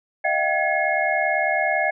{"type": "tone cluster", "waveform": "sine", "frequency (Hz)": [618, 688, 766, 1690, 2159], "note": ["D#5", "F5", "G5", "G#6", "C#7"], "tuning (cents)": [-12, -26, -40, 30, -46], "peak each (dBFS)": -25, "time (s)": [0.24, 1.91], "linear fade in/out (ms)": 10, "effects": []}